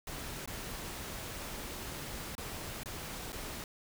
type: noise with dropouts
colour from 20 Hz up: pink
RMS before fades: -42 dBFS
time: 0.07-3.64 s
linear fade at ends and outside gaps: 2 ms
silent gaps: 0.459-0.475 / 2.352-2.38 / 2.834-2.858 / 3.322-3.328 s
effects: none